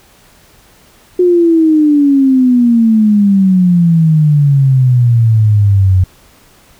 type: exponential sweep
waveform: sine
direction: down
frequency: 363.4 to 91 Hz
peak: -5 dBFS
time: 1.19-6.04 s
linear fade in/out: 5 ms
effects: pink hiss -45 dBFS RMS until 6.79 s